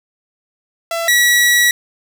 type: tone pair in turn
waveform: sawtooth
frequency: 670 / 1932.6 Hz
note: E5 / B6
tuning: +28 / -38 cents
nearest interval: octave + tritone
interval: 1834 cents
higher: second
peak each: -14 / -6 dBFS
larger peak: second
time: 0.91-1.08 / 1.08-1.71 s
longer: second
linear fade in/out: 2 ms
effects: none